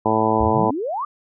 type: harmonic tone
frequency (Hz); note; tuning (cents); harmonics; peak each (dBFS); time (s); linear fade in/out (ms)
110; A2; 0; 1 / 2 / 3 / 4 / 5 / 6 / 7 / 8 / 9; -28 / -24 / -24 / -23 / -26 / -26 / -24 / -23 / -23; 0.05-0.71; 10
type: exponential sweep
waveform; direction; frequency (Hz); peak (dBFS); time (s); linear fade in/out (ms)
sine; up; 63.2 to 1236; -22; 0.4-1.05; 5
effects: none